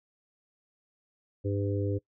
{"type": "harmonic tone", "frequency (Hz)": 100.4, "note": "G2", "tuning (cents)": 42, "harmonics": [1, 3, 4, 5], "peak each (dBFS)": [-29, -34, -35, -36], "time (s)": [1.44, 1.99], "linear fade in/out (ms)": 20, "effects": ["noise-tail reverb RT60 0.1 s tail -22 dB re dry"]}